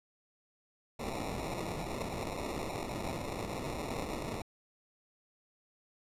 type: noise with sample-and-hold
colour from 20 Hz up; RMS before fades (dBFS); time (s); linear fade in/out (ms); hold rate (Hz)
white; -38; 0.99-4.42; 5; 1575
effects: low-pass 12000 Hz 12 dB/octave